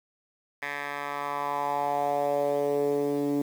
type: tone with band-pass filter sweep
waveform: 10% pulse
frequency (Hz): 143.6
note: D3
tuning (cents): -39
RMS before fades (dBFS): -28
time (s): 0.62-3.42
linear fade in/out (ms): 5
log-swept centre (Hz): 1800 to 300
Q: 3.4
effects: 8-bit